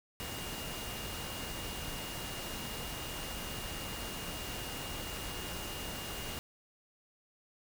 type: tone in noise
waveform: sine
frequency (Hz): 2839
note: F7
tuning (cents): +28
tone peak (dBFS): -47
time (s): 0.2-6.39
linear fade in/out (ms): 0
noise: pink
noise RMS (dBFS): -41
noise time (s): 0.2-6.39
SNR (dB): -9
effects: none